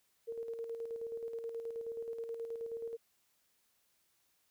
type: tone with tremolo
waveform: sine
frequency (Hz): 460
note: A#4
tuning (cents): -23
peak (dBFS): -37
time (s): 0.27-2.97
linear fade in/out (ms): 20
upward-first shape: square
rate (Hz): 9.4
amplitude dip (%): 45
effects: white hiss -75 dBFS RMS until 4.5 s